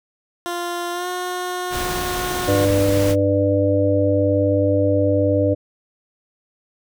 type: tone with pitch glide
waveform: 15% pulse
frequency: 348.3 to 361 Hz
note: F4 to F#4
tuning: -5 to -43 cents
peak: -17 dBFS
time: 0.46-2.65 s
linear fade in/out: 0 ms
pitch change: +62 cents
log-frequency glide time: 0.92-1.08 s
type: noise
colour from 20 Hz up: pink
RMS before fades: -27 dBFS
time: 1.7-3.16 s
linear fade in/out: 50 ms
type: harmonic tone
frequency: 99 Hz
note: G2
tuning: 18 cents sharp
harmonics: 1 / 3 / 5 / 6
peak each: -20 / -20 / -20 / -20 dBFS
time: 2.47-5.55 s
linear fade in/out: 20 ms
effects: none